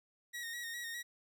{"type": "tone with vibrato", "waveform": "sawtooth", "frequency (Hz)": 1881, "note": "A#6", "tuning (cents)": 15, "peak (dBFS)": -37, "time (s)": [0.33, 1.03], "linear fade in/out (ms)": 20, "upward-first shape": "square", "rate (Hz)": 4.9, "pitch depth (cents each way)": 32, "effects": []}